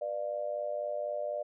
sine tone with amplitude modulation, 594 Hz, D5, 20 cents sharp, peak -28 dBFS, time 0.01-1.43 s, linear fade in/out 10 ms, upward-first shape sine, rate 104 Hz, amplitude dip 85%, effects none

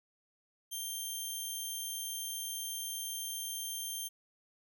10% pulse tone, 3167 Hz, G7, 17 cents sharp, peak -29 dBFS, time 0.71-4.09 s, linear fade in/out 20 ms, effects none

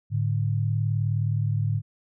sine tone pair together, 107.37 / 146.6 Hz, A2 / D3, -42 / -3 cents, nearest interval perfect fourth, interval 539 cents, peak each -23 / -27 dBFS, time 0.1-1.82 s, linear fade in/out 50 ms, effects none

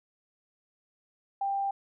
sine tone, 791 Hz, G5, 15 cents sharp, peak -27 dBFS, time 1.41-1.71 s, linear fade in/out 5 ms, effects none

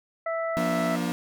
harmonic tone, 659.3 Hz, E5, in tune, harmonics 1 / 2 / 3, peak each -27 / -33 / -36 dBFS, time 0.26-0.96 s, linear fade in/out 5 ms
40% pulse chord, Bb major, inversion second, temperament equal with one note detuned, 174.61 / 238.4 / 293.7 Hz, F3 / Bb3 / D4, 0 / +39 / 0 cents, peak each -29 / -29 / -31 dBFS, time 0.57-1.12 s, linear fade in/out 0 ms
effects none

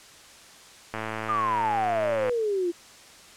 click train, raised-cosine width 0.5 ms, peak -16 dBFS, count 150, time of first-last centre 0.94-2.295 s, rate 110 Hz
sine exponential sweep, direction down, 1244.5 to 336.1 Hz, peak -23 dBFS, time 1.28-2.72 s, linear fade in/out 20 ms
effects white hiss -49 dBFS RMS until 3.36 s + low-pass 8000 Hz 12 dB/octave

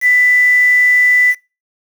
sine tone with quantisation, 1987 Hz, B6, 10 cents sharp, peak -7 dBFS, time 0.01-1.35 s, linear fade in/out 50 ms, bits 5, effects noise-tail reverb RT60 0.3 s tail -26 dB re dry

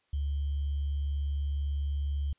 sine tone with sample-and-hold, 71 Hz, C#2, 42 cents sharp, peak -28 dBFS, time 0.13-2.33 s, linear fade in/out 5 ms, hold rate 3150 Hz, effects white hiss -72 dBFS RMS until 2.38 s + resampled to 8000 Hz

